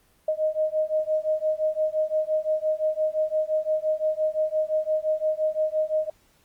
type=beating tone pair; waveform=sine; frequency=619 / 624.8 Hz; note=D#5 / D#5; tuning=-9 / +7 cents; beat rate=5.8 Hz; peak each=-25 dBFS; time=0.28-6.1 s; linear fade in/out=5 ms; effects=pink hiss -62 dBFS RMS until 6.44 s + Opus 24 kbps